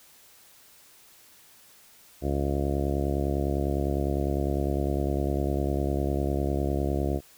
harmonic tone, 69.9 Hz, C#2, 15 cents sharp, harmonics 1 / 2 / 3 / 4 / 5 / 6 / 7 / 8 / 9 / 10, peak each -28 / -32 / -36 / -33 / -32 / -37 / -39 / -39 / -37 / -39 dBFS, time 2.21-7.21 s, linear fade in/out 50 ms, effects white hiss -55 dBFS RMS until 7.37 s

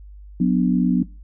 sine chord, B minor, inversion second, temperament equal with one note detuned, 182.13 / 246.9 / 293.7 Hz, F#3 / B3 / D4, -27 / 0 / 0 cents, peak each -17 / -19 / -23 dBFS, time 0.4-1.03 s, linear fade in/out 5 ms, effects noise-tail reverb RT60 0.3 s tail -20 dB re dry + added 50 Hz sine -38 dBFS peak until 1.23 s

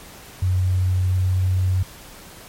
sine tone with pitch glide, 92.1 to 92.69 Hz, F#2 to F#2, -7 to +4 cents, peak -16 dBFS, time 0.42-1.83 s, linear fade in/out 5 ms, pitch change +11 cents, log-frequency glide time 0.99-1.4 s, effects pink hiss -42 dBFS RMS until 2.48 s + MP3 64 kbps

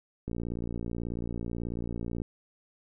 click train, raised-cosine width 3 ms, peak -22 dBFS, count 114, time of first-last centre 0.28-2.218 s, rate 58.3 Hz, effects none

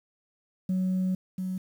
sine tone pair in turn, 185.9 / 185.9 Hz, F#3 / F#3, +8 / +8 cents, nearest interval unison, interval 0 cents, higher neither, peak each -22 / -28 dBFS, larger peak first, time 0.69-1.15 / 1.38-1.58 s, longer first, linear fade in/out 5 ms, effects tanh soft clip ceiling -22 dBFS + 9-bit

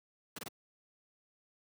pink noise bursts, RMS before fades -42 dBFS, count 3, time 0.36-0.484 s, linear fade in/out 5 ms, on 26 ms, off 23 ms, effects high-pass 150 Hz 12 dB/octave

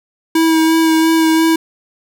square tone with vibrato, 322.9 Hz, E4, 36 cents flat, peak -10 dBFS, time 0.35-1.56 s, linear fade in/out 5 ms, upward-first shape sine, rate 2.9 Hz, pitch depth 16 cents each way, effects none

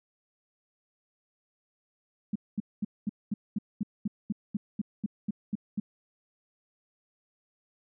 sine tone bursts, 207.7 Hz, G#3, in tune, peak -26 dBFS, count 15, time 2.33-5.8 s, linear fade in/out 5 ms, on 26 ms, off 220 ms, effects none

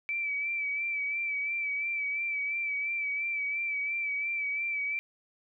sine tone with vibrato, 2312 Hz, D7, 28 cents flat, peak -29 dBFS, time 0.09-4.99 s, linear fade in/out 0 ms, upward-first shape sine, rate 2.9 Hz, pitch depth 38 cents each way, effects none

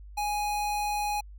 square tone, 830.6 Hz, G#5, in tune, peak -28 dBFS, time 0.17-1.21 s, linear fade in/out 10 ms, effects added 50 Hz sine -43 dBFS peak until 1.38 s

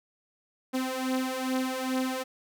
sawtooth beating tone pair, 257.6 / 260 Hz, C4 / C4, -27 / -11 cents, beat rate 2.4 Hz, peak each -28 / -26 dBFS, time 0.73-2.24 s, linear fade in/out 20 ms, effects none

